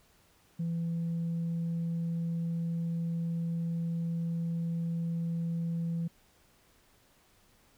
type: tone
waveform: sine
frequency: 167.5 Hz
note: E3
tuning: 28 cents sharp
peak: -28 dBFS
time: 0.59-6.08 s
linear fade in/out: 10 ms
effects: tanh soft clip ceiling -28 dBFS + pink hiss -65 dBFS RMS until 7.77 s

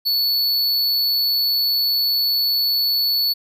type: tone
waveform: square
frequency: 4435 Hz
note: C#8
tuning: in tune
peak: -17 dBFS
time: 0.05-3.34 s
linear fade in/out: 20 ms
effects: none

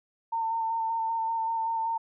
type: tone with vibrato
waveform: sine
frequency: 905 Hz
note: A5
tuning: 48 cents sharp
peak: -26 dBFS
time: 0.32-1.98 s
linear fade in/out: 10 ms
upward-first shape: square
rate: 5.2 Hz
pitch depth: 16 cents each way
effects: none

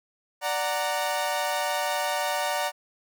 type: chord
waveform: sawtooth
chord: D augmented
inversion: none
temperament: equal with one note detuned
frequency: 587.3 / 740 / 926.4 Hz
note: D5 / F#5 / A#5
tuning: 0 / 0 / -11 cents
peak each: -26 dBFS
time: 0.41-2.72 s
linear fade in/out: 50 ms
effects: none

